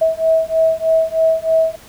sine beating tone pair, 645 / 648.2 Hz, E5 / E5, -38 / -29 cents, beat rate 3.2 Hz, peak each -15 dBFS, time 0.01-1.76 s, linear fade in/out 10 ms, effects pink hiss -42 dBFS RMS until 1.88 s

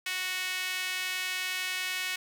sawtooth tone with high-pass filter, 369.2 Hz, F#4, 4 cents flat, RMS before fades -33 dBFS, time 0.06-2.16 s, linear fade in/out 5 ms, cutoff 2200 Hz, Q 2, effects none

